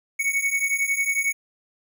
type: beating tone pair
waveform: square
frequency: 2217 / 2228 Hz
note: C#7 / C#7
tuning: 0 / +8 cents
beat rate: 11 Hz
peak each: -26 / -24 dBFS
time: 0.19-1.33 s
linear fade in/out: 10 ms
effects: none